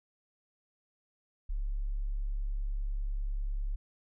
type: tone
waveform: sine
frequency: 34.93 Hz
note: C#1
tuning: 14 cents sharp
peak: -30 dBFS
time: 1.49-3.76 s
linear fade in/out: 10 ms
effects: none